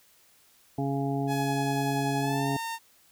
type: harmonic tone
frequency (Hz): 138.59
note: C#3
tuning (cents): 0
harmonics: 1 / 2 / 3 / 5 / 6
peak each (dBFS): -30 / -30 / -35 / -35 / -38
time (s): 0.78-2.57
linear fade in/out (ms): 5
type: tone with pitch glide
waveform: sawtooth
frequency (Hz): 842 to 912.9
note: G#5 to A#5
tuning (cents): +24 to -36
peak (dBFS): -28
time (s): 1.27-2.79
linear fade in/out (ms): 50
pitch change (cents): +140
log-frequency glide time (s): 2.2-2.49
effects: white hiss -61 dBFS RMS until 3.11 s